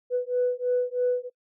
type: beating tone pair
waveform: sine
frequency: 493.9 / 497 Hz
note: B4 / B4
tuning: 0 / +11 cents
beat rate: 3.1 Hz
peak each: -25 dBFS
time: 0.1-1.3 s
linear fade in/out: 50 ms
effects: noise-tail reverb RT60 0.1 s tail -25 dB re dry + tanh soft clip ceiling -16 dBFS